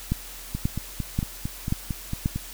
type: two click trains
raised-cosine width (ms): 5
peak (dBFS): -15 / -10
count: 9 / 5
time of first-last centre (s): 0.55-2.36 / 0.12-2.259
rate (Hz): 4.42 / 1.87
effects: added 41 Hz sine -44 dBFS peak until 2.53 s + white hiss -41 dBFS RMS until 2.53 s